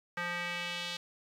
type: tone with band-pass filter sweep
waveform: square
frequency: 174.6 Hz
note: F3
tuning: in tune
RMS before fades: -37 dBFS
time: 0.17-0.97 s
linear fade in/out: 5 ms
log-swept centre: 1700 to 3700 Hz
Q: 2
effects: 10-bit